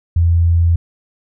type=tone; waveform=sine; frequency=84.6 Hz; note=E2; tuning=45 cents sharp; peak=-9 dBFS; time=0.16-0.76 s; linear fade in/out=5 ms; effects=none